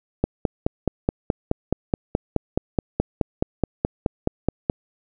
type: click train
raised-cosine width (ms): 2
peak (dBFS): -5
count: 22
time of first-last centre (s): 0.24-4.699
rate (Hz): 4.71
effects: none